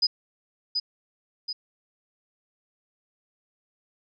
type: tone with echo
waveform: sine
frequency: 4978 Hz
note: D#8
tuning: in tune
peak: -18 dBFS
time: 0.02-0.07 s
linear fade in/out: 10 ms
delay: 730 ms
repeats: 2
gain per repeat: -5 dB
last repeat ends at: 1.53 s
effects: none